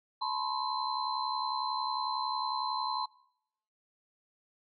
sine tone cluster, 867 / 996 / 1067 / 4083 Hz, A5 / B5 / C6 / C8, -26 / +14 / +34 / -43 cents, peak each -36 / -35 / -35 / -38 dBFS, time 0.21-3.06 s, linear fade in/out 10 ms, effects noise-tail reverb RT60 0.8 s tail -24 dB re dry + MP3 48 kbps

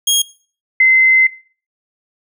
20% pulse / sine tone pair in turn, 3271 / 2061 Hz, G#7 / C7, -27 / -27 cents, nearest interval minor sixth, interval 800 cents, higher first, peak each -6 dBFS, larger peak neither, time 0.07-0.22 / 0.8-1.27 s, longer second, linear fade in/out 5 ms, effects noise-tail reverb RT60 0.4 s tail -19 dB re dry

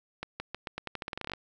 accelerating click train, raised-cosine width 0.3 ms, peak -19 dBFS, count 17, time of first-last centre 0.23-1.336 s, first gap 170 ms, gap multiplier 0.86, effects none

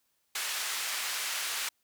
pink band-pass noise, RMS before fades -34 dBFS, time 0.35-1.69 s, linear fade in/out 5 ms, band 1500 to 13000 Hz, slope 12 dB/octave, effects white hiss -75 dBFS RMS until 1.83 s

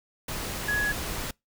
sine tone in noise, 1679 Hz, G#6, 18 cents sharp, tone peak -24 dBFS, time 0.68-0.92 s, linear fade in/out 5 ms, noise pink, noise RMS -33 dBFS, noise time 0.28-1.31 s, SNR +6 dB, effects noise-tail reverb RT60 0.2 s tail -26 dB re dry

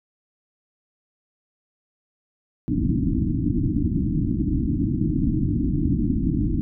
white low-pass noise, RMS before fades -22 dBFS, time 2.68-6.61 s, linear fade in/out 0 ms, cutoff 320 Hz, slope 96 dB/octave, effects none

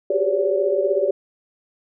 sine tone cluster, 374.5 / 391.6 / 407.6 / 525 / 573 Hz, F#4 / G4 / G#4 / C5 / D5, +21 / -2 / -32 / +6 / -43 cents, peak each -27 / -23 / -24 / -28 / -20 dBFS, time 0.1-1.11 s, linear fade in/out 5 ms, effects none

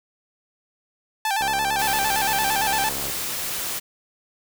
sawtooth tone with vibrato, 829 Hz, G#5, 3 cents flat, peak -17 dBFS, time 1.25-2.89 s, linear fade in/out 2 ms, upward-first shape square, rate 8.8 Hz, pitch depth 90 cents each way
click train, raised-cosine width 1 ms, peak -20 dBFS, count 118, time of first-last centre 1.41-3.098 s, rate 69.3 Hz
white noise, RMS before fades -28 dBFS, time 1.78-3.8 s, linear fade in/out 20 ms
effects none

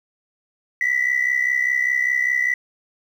sine tone pair together, 1940 / 2005 Hz, B6 / B6, -31 / +26 cents, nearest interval minor second, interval 57 cents, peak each -19 dBFS, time 0.81-2.54 s, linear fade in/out 2 ms, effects tanh soft clip ceiling -12 dBFS + 8-bit

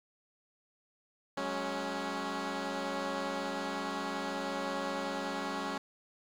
10% pulse chord, F# suspended second, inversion none, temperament equal with one note detuned, 185 / 210.4 / 277.2 Hz, F#3 / G#3 / C#4, 0 / +23 / 0 cents, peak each -33 / -32 / -28 dBFS, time 1.37-5.78 s, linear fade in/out 5 ms, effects low-pass 6000 Hz 12 dB/octave + 10-bit

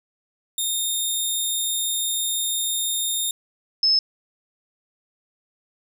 15% pulse / sine tone pair in turn, 3666 / 5212 Hz, A#7 / E8, -30 / -20 cents, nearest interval tritone, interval 610 cents, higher second, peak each -15 dBFS, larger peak neither, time 0.58-3.31 / 3.83-3.99 s, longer first, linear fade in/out 2 ms, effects none

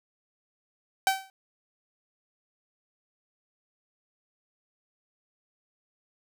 sawtooth tone with exponential decay, 770 Hz, G5, 31 cents flat, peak -14 dBFS, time 1.07-1.3 s, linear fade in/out 1 ms, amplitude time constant 50 ms, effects none

